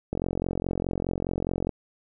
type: click train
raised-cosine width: 2 ms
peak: -14 dBFS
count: 71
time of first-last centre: 0.13-1.692 s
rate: 44.8 Hz
effects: none